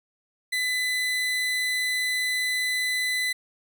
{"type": "tone", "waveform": "30% pulse", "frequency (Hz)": 2005, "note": "B6", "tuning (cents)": 26, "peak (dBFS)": -21, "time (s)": [0.52, 3.33], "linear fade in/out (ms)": 10, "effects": []}